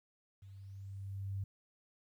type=tone with level ramp; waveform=sine; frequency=97.9 Hz; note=G2; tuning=2 cents flat; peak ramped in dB=-51 to -35 dBFS; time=0.42-1.44 s; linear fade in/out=5 ms; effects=12-bit